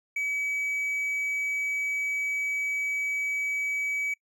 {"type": "tone", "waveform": "triangle", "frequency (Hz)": 2280, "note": "C#7", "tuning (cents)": 48, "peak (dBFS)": -25, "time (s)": [0.16, 4.14], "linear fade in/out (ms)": 5, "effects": ["noise-tail reverb RT60 0.1 s tail -24 dB re dry"]}